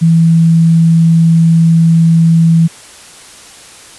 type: tone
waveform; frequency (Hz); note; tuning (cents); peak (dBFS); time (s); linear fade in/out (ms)
sine; 164.81; E3; 0; -4; 0.01-2.68; 20
effects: white hiss -35 dBFS RMS until 3.98 s + resampled to 24000 Hz